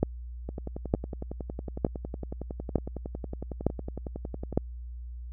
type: two click trains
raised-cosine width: 2 ms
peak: -9 / -22 dBFS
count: 6 / 45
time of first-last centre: 0.03-4.575 / 0.49-4.527 s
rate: 1.1 / 10.9 Hz
effects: added 60 Hz sine -37 dBFS peak until 5.32 s